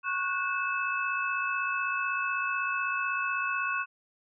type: tone cluster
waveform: sine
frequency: 1104 / 1462 / 1518 / 2609 Hz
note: C#6 / F#6 / F#6 / E7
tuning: -7 / -21 / +44 / -18 cents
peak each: -32 / -32 / -38 / -33 dBFS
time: 0.03-3.86 s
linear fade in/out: 50 ms
effects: none